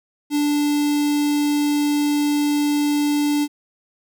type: tone with notch filter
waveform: square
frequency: 292.9 Hz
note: D4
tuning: 5 cents flat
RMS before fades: -19 dBFS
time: 0.3-3.48 s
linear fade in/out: 50 ms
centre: 1300 Hz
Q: 0.79
effects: none